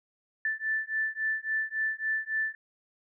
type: beating tone pair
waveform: sine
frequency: 1759 / 1762.6 Hz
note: A6 / A6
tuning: -1 / +3 cents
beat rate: 3.6 Hz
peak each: -31 dBFS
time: 0.45-2.55 s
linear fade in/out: 2 ms
effects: none